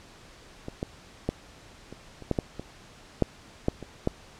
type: clicks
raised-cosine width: 2 ms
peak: -21 / -16 / -12 / -27 / -29 / -11 / -11 / -21 / -7 / -9 / -24 / -10 dBFS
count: 12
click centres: 0.684 / 0.829 / 1.29 / 1.926 / 2.223 / 2.313 / 2.388 / 2.596 / 3.223 / 3.684 / 3.827 / 4.074 s
effects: pink hiss -51 dBFS RMS until 4.39 s + low-pass 7000 Hz 12 dB/octave